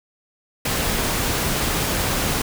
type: noise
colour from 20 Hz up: pink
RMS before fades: -22 dBFS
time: 0.65-2.42 s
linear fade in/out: 5 ms
effects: none